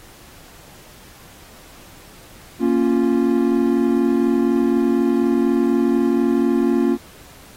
triangle chord, Bb minor, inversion none, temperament equal, 233.1 / 277.2 / 349.2 Hz, Bb3 / Db4 / F4, 0 / 0 / 0 cents, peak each -17 dBFS, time 2.59-6.98 s, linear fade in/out 50 ms, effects pink hiss -45 dBFS RMS until 7.56 s + AAC 48 kbps

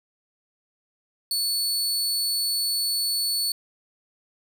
sawtooth tone, 4440 Hz, C#8, 2 cents sharp, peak -20 dBFS, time 1.31-3.52 s, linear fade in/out 2 ms, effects none

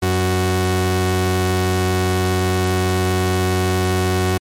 sawtooth tone pair together, 92.5 / 185 Hz, F#2 / F#3, 0 / 0 cents, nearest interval octave, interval 1200 cents, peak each -13 dBFS, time 0.02-4.38 s, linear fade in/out 10 ms, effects MP3 64 kbps

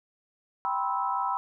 sine chord, C major seventh, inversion second, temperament just, 784.9 / 981.1 / 1046.5 / 1308.1 Hz, G5 / B5 / C6 / E6, +2 / -12 / 0 / -14 cents, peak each -32 / -29 / -34 / -32 dBFS, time 0.65-1.37 s, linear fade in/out 0 ms, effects none

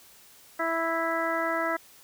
harmonic tone, 329.6 Hz, E4, in tune, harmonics 1 / 2 / 3 / 4 / 5 / 6, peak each -34 / -30 / -34 / -31 / -34 / -34 dBFS, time 0.59-1.77 s, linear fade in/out 10 ms, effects white hiss -54 dBFS RMS until 2.03 s

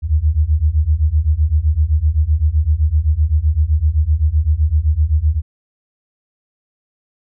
sine beating tone pair, 72.8 / 80.6 Hz, D2 / E2, -15 / -38 cents, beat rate 7.8 Hz, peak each -15 / -14 dBFS, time 0.02-5.42 s, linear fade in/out 50 ms, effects none

